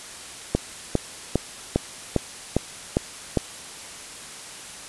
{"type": "click train", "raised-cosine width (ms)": 2, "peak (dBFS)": -5, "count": 8, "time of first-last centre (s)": [0.55, 3.373], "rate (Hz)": 2.48, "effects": ["white hiss -39 dBFS RMS until 4.88 s", "resampled to 24000 Hz"]}